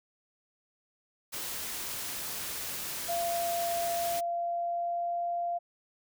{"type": "noise", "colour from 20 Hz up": "white", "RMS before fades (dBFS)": -37, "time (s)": [1.32, 4.21], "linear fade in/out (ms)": 20}
{"type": "tone with pitch glide", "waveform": "sine", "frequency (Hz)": [686, 693.2], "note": ["F5", "F5"], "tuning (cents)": [-31, -13], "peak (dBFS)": -29, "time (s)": [3.08, 5.59], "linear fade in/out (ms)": 20, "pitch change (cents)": 18, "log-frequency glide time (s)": [3.73, 5.28]}
{"effects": []}